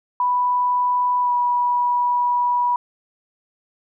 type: tone with pitch glide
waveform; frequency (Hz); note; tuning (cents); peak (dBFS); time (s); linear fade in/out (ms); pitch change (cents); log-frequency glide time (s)
sine; 987.8 to 974.8; B5 to B5; 0 to -23; -16; 0.2-2.76; 2; -23; 1.21-1.32
effects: none